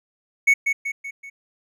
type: tone with echo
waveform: triangle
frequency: 2217 Hz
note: C#7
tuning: in tune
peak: -10 dBFS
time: 0.47-0.54 s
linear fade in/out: 10 ms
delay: 190 ms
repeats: 4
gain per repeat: -6 dB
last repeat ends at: 1.3 s
effects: none